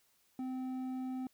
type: tone with hard clipping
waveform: sine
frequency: 257.9 Hz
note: C4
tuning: 25 cents flat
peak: -38 dBFS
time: 0.39-1.27 s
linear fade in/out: 2 ms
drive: 6 dB
effects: white hiss -72 dBFS RMS until 1.33 s